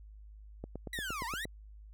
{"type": "click train", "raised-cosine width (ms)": 2, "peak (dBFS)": -27, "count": 8, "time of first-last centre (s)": [0.64, 1.454], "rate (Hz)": 8.6}
{"type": "linear two-way sweep", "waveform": "30% pulse", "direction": "down then up", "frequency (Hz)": [1975.5, 888, 1975.5], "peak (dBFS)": -34, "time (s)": [0.93, 1.45], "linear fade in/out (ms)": 2, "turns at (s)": 1.26}
{"effects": ["added 52 Hz sine -49 dBFS peak until 1.93 s"]}